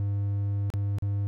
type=tone with dropouts; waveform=triangle; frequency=100.7 Hz; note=G2; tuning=47 cents sharp; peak=-23 dBFS; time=0-1.27 s; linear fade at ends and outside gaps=0 ms; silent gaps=0.702-0.738 / 0.985-1.023 s; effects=none

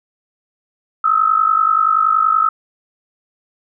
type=tone pair together; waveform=sine; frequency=1268 / 1318.5 Hz; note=D#6 / E6; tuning=+32 / 0 cents; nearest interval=minor second; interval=68 cents; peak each=-14 dBFS; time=1.04-2.49 s; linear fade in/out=5 ms; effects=none

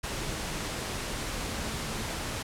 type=tone in noise; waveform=sine; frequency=220 Hz; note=A3; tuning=in tune; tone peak=-43 dBFS; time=1.48-2.03 s; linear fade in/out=10 ms; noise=pink; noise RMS=-34 dBFS; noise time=0.03-2.43 s; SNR=-12 dB; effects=low-pass 10000 Hz 12 dB/octave

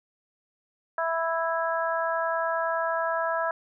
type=harmonic tone; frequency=329.6 Hz; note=E4; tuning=in tune; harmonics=2 / 3 / 4 / 5; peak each=-28 / -30 / -31 / -32 dBFS; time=0.98-3.51 s; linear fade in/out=2 ms; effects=none

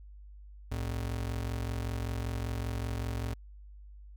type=ring-modulated tone; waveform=square; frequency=84.9 Hz; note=F2; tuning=48 cents flat; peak=-30 dBFS; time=0.71-3.34 s; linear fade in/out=10 ms; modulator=22.6 Hz; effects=added 50 Hz sine -47 dBFS peak until 4.16 s

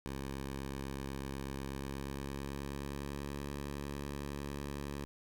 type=tone with pitch glide; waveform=10% pulse; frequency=68.1 to 70.91 Hz; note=C#2 to C#2; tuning=-30 to +40 cents; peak=-31 dBFS; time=0.06-5.05 s; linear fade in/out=0 ms; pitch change=+70 cents; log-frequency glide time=1.62-3.43 s; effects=none

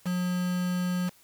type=tone with quantisation; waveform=triangle; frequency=180 Hz; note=F#3; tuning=47 cents flat; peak=-24 dBFS; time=0.05-1.1 s; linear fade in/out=20 ms; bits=6; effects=white hiss -59 dBFS RMS until 1.23 s

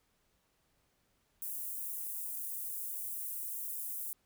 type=high-pass noise; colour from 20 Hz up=white; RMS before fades=-40 dBFS; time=1.42-4.13 s; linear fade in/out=0 ms; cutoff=9700 Hz; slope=24 dB/octave; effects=pink hiss -75 dBFS RMS until 4.25 s

